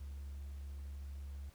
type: tone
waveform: triangle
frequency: 69.9 Hz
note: C#2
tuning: 15 cents sharp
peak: -40 dBFS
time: 0-1.5 s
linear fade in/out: 10 ms
effects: tanh soft clip ceiling -39 dBFS + pink hiss -66 dBFS RMS until 1.54 s